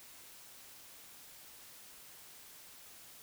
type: silence
effects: white hiss -55 dBFS RMS until 3.22 s